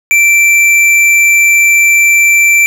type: tone with hard clipping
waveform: triangle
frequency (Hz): 2343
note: D7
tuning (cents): -5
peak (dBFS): -6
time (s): 0.11-2.66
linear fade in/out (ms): 0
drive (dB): 14
effects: none